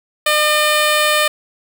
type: tone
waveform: 10% pulse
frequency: 604 Hz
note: D5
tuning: 48 cents sharp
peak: -4 dBFS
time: 0.26-1.28 s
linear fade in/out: 5 ms
effects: 7-bit